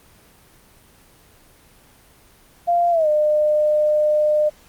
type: tone with pitch glide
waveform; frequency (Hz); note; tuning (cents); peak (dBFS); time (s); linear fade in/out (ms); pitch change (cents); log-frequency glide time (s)
sine; 694 to 604.2; F5 to D5; -11 to +49; -14; 2.67-4.5; 20; -240; 2.91-3.08
effects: pink hiss -51 dBFS RMS until 4.68 s + Opus 24 kbps